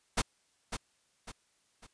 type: noise with echo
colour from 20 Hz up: pink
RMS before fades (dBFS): -28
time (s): 0.17-0.22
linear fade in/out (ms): 10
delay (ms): 550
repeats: 3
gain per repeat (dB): -8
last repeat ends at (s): 1.87
effects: white hiss -72 dBFS RMS until 1.93 s + resampled to 22050 Hz